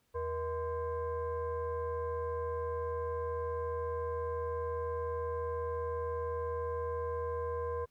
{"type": "tone with frequency modulation", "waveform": "sine", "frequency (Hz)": 477.1, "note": "A#4", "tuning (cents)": 40, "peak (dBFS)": -33, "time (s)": [0.14, 7.86], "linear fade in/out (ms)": 20, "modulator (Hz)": 557, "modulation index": 0.91, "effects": ["pink hiss -75 dBFS RMS until 7.9 s"]}